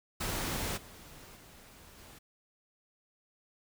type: noise with level steps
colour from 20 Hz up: pink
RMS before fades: -35 / -52 / -55 / -53 dBFS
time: 0.2-2.19 s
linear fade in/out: 10 ms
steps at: 0.76 / 1.35 / 1.97 s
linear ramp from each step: 20 ms
effects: none